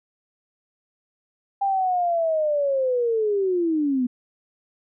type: linear sweep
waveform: sine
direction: down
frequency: 800 to 241.3 Hz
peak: -19 dBFS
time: 1.61-4.07 s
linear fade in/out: 10 ms
effects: none